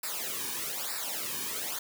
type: noise with flanger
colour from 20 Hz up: white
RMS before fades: -35 dBFS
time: 0.03-1.79 s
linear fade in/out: 5 ms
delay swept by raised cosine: 0.31 to 1.51 ms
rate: 1.1 Hz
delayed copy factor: -0.9
effects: none